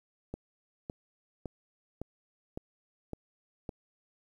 click train, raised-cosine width 2 ms, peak -24 dBFS, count 7, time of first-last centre 0.34-3.692 s, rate 1.79 Hz, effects 10-bit

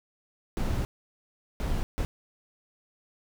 brown noise bursts at uneven times, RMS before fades -28 dBFS, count 3, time 0.57-0.85 / 1.6-1.83 / 1.98-2.05 s, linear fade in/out 0 ms, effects none

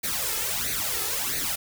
white noise with flanger, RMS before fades -28 dBFS, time 0.03-1.56 s, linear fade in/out 10 ms, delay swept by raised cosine 0.47 to 2.37 ms, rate 1.5 Hz, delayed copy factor +0.8, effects none

